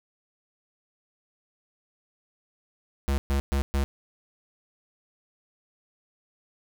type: tone bursts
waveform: square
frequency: 69.1 Hz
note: C#2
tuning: 5 cents flat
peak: -23 dBFS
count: 4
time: 3.08-3.84 s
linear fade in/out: 0 ms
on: 100 ms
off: 120 ms
effects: none